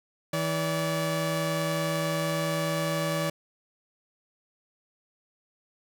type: tone pair together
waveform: sawtooth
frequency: 161.4 / 575.2 Hz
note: E3 / D5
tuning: -36 / -36 cents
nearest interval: octave + minor seventh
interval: 2200 cents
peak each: -25 dBFS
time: 0.33-3.3 s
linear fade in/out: 5 ms
effects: none